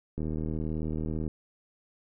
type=click train; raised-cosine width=3 ms; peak=-21 dBFS; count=87; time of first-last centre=0.18-1.278 s; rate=78.3 Hz; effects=none